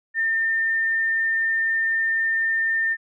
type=tone; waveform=sine; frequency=1806 Hz; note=A6; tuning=45 cents sharp; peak=-19 dBFS; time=0.14-2.97 s; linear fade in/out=50 ms; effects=none